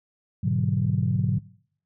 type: chord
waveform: sine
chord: G# half-diminished seventh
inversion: none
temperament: equal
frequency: 103.83 / 123.47 / 146.83 / 185 Hz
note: G#2 / B2 / D3 / F#3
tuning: 0 / 0 / 0 / 0 cents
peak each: -26 dBFS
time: 0.43-1.39 s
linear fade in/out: 10 ms
effects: noise-tail reverb RT60 0.6 s tail -21 dB re dry + tanh soft clip ceiling -11 dBFS